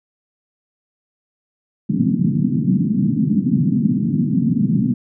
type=band-pass noise; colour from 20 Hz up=white; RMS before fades=-17 dBFS; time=1.89-4.94 s; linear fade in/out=10 ms; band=130 to 260 Hz; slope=48 dB/octave; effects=none